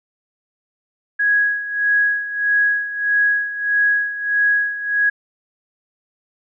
sine tone with tremolo, 1661.2 Hz, G#6, in tune, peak -12 dBFS, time 1.19-5.1 s, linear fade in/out 10 ms, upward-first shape sine, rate 1.6 Hz, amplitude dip 75%, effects none

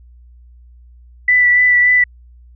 sine tone with vibrato, 1975.5 Hz, B6, in tune, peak -8 dBFS, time 1.28-2.04 s, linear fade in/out 5 ms, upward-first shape sine, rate 3.5 Hz, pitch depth 16 cents each way, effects added 60 Hz sine -40 dBFS peak until 2.55 s

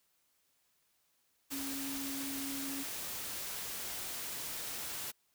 sine tone in noise, 274.4 Hz, C#4, 17 cents flat, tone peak -40 dBFS, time 1.51-2.84 s, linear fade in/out 20 ms, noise white, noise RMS -41 dBFS, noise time 1.5-5.12 s, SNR -2 dB, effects white hiss -75 dBFS RMS until 5.34 s

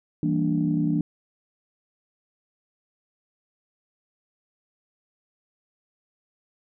sine chord, E half-diminished seventh, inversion none, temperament equal, 164.81 / 196 / 233.1 / 293.7 Hz, E3 / G3 / Bb3 / D4, 0 / 0 / 0 / 0 cents, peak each -24 / -30 / -28 / -24 dBFS, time 0.23-1.01 s, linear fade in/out 2 ms, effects tanh soft clip ceiling -11 dBFS

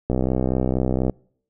click train, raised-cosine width 2 ms, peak -8 dBFS, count 65, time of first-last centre 0.1-1.097 s, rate 64.2 Hz, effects noise-tail reverb RT60 0.6 s tail -26 dB re dry

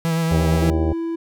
45% pulse tone with vibrato, 164.1 Hz, E3, 8 cents flat, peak -18 dBFS, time 0.05-0.7 s, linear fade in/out 0 ms, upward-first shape sine, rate 8.6 Hz, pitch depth 25 cents each way
harmonic tone, 79.1 Hz, D#2, 29 cents sharp, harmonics 1 / 2 / 3 / 4 / 5 / 6 / 7 / 8 / 9 / 10, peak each -19 / -30 / -32 / -29 / -28 / -35 / -31 / -36 / -43 / -33 dBFS, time 0.31-0.93 s, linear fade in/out 5 ms
triangle tone, 331.7 Hz, E4, 11 cents sharp, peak -20 dBFS, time 0.62-1.16 s, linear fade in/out 10 ms
effects none

